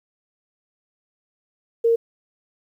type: tone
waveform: sine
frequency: 461.3 Hz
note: A#4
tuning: 18 cents flat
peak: -14 dBFS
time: 1.84-1.96 s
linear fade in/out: 10 ms
effects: 9-bit